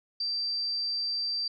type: tone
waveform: sine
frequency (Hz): 4686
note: D8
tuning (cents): -5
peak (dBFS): -28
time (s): 0.2-1.48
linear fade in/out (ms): 5
effects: none